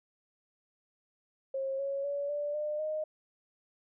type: tone with pitch steps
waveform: sine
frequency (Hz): 538 / 553.1 / 568.7 / 584.7 / 601.1 / 618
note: C5 / C#5 / C#5 / D5 / D5 / D#5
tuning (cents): +48 / -4 / +44 / -8 / +40 / -12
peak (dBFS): -31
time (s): 1.54-3.04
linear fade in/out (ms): 5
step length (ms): 250
effects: none